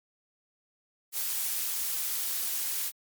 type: noise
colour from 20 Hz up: blue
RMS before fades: -31 dBFS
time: 1.12-2.92 s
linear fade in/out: 50 ms
effects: MP3 96 kbps